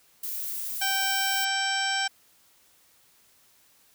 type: noise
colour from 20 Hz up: violet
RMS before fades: -33 dBFS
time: 0.23-1.45 s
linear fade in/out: 5 ms
type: harmonic tone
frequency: 780 Hz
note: G5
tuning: 9 cents flat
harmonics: 1 / 2 / 3 / 4 / 5 / 6 / 7 / 8 / 10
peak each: -31 / -29 / -35 / -32 / -39 / -42 / -33 / -46 / -35 dBFS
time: 0.81-2.08 s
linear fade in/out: 10 ms
effects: white hiss -61 dBFS RMS until 3.94 s